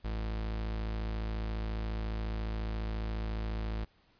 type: tone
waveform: 40% pulse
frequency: 54.4 Hz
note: A1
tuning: 19 cents flat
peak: -32 dBFS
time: 0.04-3.85 s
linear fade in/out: 10 ms
effects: pink hiss -67 dBFS RMS until 4.19 s + resampled to 11025 Hz